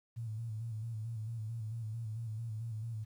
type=tone with vibrato; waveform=sine; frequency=112 Hz; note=A2; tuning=31 cents sharp; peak=-37 dBFS; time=0.16-3.05 s; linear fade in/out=20 ms; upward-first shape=square; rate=4.5 Hz; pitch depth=55 cents each way; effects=11-bit